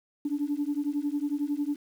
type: beating tone pair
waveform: sine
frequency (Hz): 285 / 296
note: C#4 / D4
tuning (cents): +48 / +14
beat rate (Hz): 11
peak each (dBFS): -29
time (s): 0.25-1.76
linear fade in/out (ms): 5
effects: tanh soft clip ceiling -20 dBFS + 9-bit